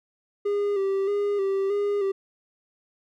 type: tone with vibrato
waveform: triangle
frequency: 398.8 Hz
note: G4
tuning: 30 cents sharp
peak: -20 dBFS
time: 0.45-2.12 s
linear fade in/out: 10 ms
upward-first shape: square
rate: 1.6 Hz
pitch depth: 39 cents each way
effects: none